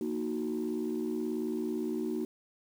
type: chord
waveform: sine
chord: D# minor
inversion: second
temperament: equal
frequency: 233.1 / 311.1 / 370 Hz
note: A#3 / D#4 / F#4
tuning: 0 / 0 / 0 cents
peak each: -34 dBFS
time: 0.01-2.25 s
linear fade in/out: 2 ms
effects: tanh soft clip ceiling -25 dBFS + 9-bit